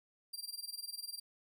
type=tone with tremolo; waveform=sawtooth; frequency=4731 Hz; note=D8; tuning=12 cents sharp; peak=-36 dBFS; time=0.33-1.2 s; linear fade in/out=10 ms; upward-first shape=sine; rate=20 Hz; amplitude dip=90%; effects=none